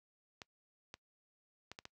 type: clicks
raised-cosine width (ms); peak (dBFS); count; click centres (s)
0.2; -29; 5; 0.418 / 0.941 / 1.716 / 1.789 / 1.854
effects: noise-tail reverb RT60 0.1 s tail -24 dB re dry + high-pass 60 Hz 12 dB/octave